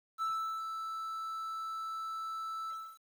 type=tone with ADSR envelope; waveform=triangle; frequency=1318.5 Hz; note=E6; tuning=in tune; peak=-29 dBFS; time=0.18-2.99 s; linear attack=40 ms; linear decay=390 ms; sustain=-6 dB; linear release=300 ms; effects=10-bit